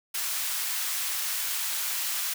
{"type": "high-pass noise", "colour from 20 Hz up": "white", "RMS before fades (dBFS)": -30, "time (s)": [0.14, 2.34], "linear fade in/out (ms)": 10, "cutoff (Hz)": 1100, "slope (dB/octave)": 12, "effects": []}